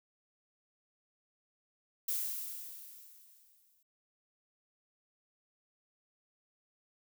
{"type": "noise with exponential decay", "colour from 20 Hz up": "violet", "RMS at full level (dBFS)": -33, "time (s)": [2.08, 3.83], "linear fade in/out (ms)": 5, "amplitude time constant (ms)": 380, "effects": []}